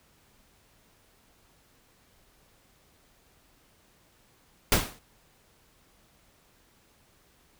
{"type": "noise with exponential decay", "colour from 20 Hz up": "pink", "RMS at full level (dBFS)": -18, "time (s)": [4.72, 4.99], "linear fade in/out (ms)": 1, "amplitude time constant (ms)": 58, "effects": ["pink hiss -63 dBFS RMS until 7.59 s"]}